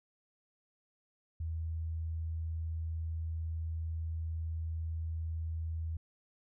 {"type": "tone", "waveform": "sine", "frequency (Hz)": 81.1, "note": "E2", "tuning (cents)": -28, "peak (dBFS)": -34, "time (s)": [1.4, 5.97], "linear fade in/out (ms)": 5, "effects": []}